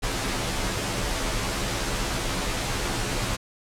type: noise with comb filter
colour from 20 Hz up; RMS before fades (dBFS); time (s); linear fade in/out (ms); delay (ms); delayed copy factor
pink; -27; 0.02-3.37; 20; 13; -0.85
effects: low-pass 9000 Hz 12 dB/octave